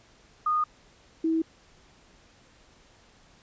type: tone pair in turn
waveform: sine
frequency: 1230 / 323.7 Hz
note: D#6 / E4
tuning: -20 / -31 cents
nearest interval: octave + major seventh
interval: 2311 cents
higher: first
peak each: -22 dBFS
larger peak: neither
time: 0.46-0.64 / 1.24-1.42 s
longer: neither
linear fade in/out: 5 ms
effects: pink hiss -58 dBFS RMS until 3.42 s + resampled to 16000 Hz